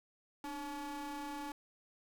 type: ring-modulated tone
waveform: 40% pulse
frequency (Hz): 281.9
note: C#4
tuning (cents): +29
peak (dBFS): -37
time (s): 0.44-1.52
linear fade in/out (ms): 2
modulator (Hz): 579
effects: none